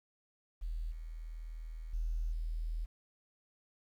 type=tone with level steps; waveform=sine; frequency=40.34 Hz; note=E1; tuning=37 cents flat; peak=-35 / -41 / -32 / -34 dBFS; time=0.61-2.86 s; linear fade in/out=20 ms; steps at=0.91 / 1.93 / 2.32 s; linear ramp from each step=10 ms; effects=11-bit